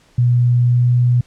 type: tone with pitch glide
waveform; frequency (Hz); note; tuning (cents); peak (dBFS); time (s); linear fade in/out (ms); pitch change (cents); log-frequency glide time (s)
sine; 121.9 to 122.61; B2 to B2; -22 to -12; -10; 0.18-1.21; 5; +10; 0.68-0.85
effects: pink hiss -53 dBFS RMS until 1.26 s + low-pass 8000 Hz 12 dB/octave